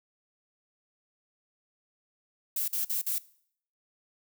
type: noise bursts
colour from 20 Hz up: violet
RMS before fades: -30 dBFS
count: 4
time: 2.56-3.184 s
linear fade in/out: 5 ms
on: 120 ms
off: 48 ms
effects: noise-tail reverb RT60 0.6 s tail -20 dB re dry